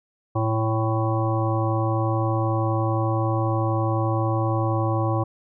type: harmonic tone with a mistuned harmonic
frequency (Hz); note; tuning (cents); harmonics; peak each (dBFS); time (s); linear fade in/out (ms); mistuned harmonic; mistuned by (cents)
111; A2; +16; 1 / 3 / 5 / 7 / 9 / 10; -22 / -27 / -29 / -30 / -32 / -32; 0.35-5.24; 10; 1; +25
effects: none